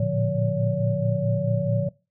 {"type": "tone cluster", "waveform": "sine", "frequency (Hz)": [112.2, 116.8, 145.2, 176.3, 568], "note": ["A2", "A#2", "D3", "F3", "C#5"], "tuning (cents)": [34, 4, -19, 17, 42], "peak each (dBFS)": -27, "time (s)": [0, 1.89], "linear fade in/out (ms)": 5, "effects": ["noise-tail reverb RT60 0.3 s tail -23 dB re dry"]}